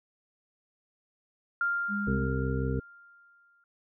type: tone with exponential decay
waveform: sine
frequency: 1396.9 Hz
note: F6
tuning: in tune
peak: -24 dBFS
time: 1.61-3.64 s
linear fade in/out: 2 ms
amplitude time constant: 440 ms
type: tone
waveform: sine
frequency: 203.2 Hz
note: G#3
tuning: 38 cents flat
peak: -30 dBFS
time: 1.88-2.27 s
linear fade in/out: 50 ms
type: harmonic tone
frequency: 65.41 Hz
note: C2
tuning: in tune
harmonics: 1 / 2 / 3 / 4 / 6 / 7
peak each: -32 / -31 / -38 / -35 / -38 / -36 dBFS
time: 2.07-2.8 s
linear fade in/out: 5 ms
effects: none